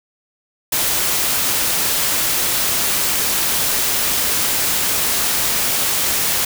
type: noise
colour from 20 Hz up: white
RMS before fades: -18 dBFS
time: 0.72-6.45 s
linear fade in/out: 5 ms
effects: none